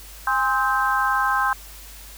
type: tone cluster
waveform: sine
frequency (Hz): 815 / 1047 / 1287 / 1565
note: G#5 / C6 / E6 / G6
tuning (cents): -33 / +1 / -42 / -3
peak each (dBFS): -25 / -22 / -25 / -23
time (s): 0.27-1.53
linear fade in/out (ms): 2
effects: added 50 Hz sine -42 dBFS peak until 2.17 s + white hiss -43 dBFS RMS until 2.17 s